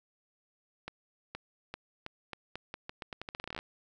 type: accelerating click train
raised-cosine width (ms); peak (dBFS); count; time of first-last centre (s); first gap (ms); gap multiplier
0.3; -23; 22; 0.88-3.589; 470; 0.83
effects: none